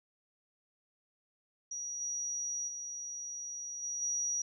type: tone with level steps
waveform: sine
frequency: 5780 Hz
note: F#8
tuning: 41 cents flat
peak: -37 / -34 / -39 / -35 / -31 dBFS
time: 1.71-4.42 s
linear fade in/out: 5 ms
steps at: 2 / 2.67 / 3.82 / 4.01 s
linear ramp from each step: 20 ms
effects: none